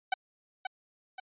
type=tone with echo; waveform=sawtooth; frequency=757 Hz; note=F#5; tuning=39 cents sharp; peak=-21 dBFS; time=0.12-0.14 s; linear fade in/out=5 ms; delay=530 ms; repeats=2; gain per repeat=-7 dB; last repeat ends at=1.2 s; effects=resampled to 8000 Hz